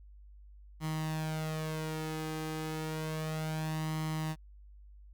sawtooth tone with flanger, 157 Hz, D#3, 16 cents sharp, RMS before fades -36 dBFS, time 0.8-4.36 s, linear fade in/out 50 ms, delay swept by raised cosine 0.97 to 2.47 ms, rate 0.31 Hz, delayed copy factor +0.6, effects added 50 Hz sine -51 dBFS peak until 5.13 s

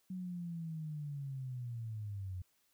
sine linear sweep, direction down, 186.8 to 89.2 Hz, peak -39 dBFS, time 0.1-2.42 s, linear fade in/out 5 ms, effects white hiss -75 dBFS RMS until 2.73 s

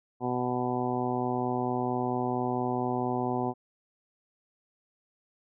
harmonic tone, 124.4 Hz, B2, 13 cents sharp, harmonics 1 / 2 / 3 / 4 / 5 / 6 / 7 / 8, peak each -36 / -32 / -33 / -39 / -40 / -33 / -37 / -39 dBFS, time 0.2-3.54 s, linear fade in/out 50 ms, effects none

